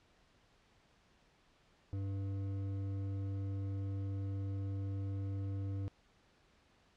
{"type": "tone with hard clipping", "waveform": "sine", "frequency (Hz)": 98, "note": "G2", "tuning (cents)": 0, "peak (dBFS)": -38, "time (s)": [1.93, 5.88], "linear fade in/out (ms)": 0, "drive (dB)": 9, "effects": ["pink hiss -69 dBFS RMS until 6.96 s", "low-pass 5000 Hz 12 dB/octave"]}